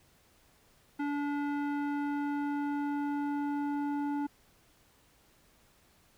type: tone with low-pass filter sweep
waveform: square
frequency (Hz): 288.2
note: D4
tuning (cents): -33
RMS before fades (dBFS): -33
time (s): 0.99-4.27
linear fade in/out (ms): 10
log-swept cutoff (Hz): 1700 to 1000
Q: 1.2
effects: pink hiss -65 dBFS RMS until 6.17 s